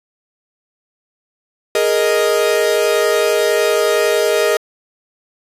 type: chord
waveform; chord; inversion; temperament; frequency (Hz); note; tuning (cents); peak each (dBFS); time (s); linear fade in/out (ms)
45% pulse; Ab suspended second; none; equal; 415.3 / 466.2 / 622.3; Ab4 / Bb4 / Eb5; 0 / 0 / 0; -17; 1.75-4.57; 2
effects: resampled to 32000 Hz